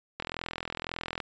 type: click train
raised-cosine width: 0.3 ms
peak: -17 dBFS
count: 43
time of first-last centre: 0.2-1.202 s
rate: 41.9 Hz
effects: resampled to 16000 Hz